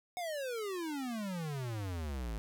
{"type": "exponential sweep", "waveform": "square", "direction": "down", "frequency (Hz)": [737, 51.6], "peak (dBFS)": -37, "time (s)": [0.17, 2.38], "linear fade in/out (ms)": 0, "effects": []}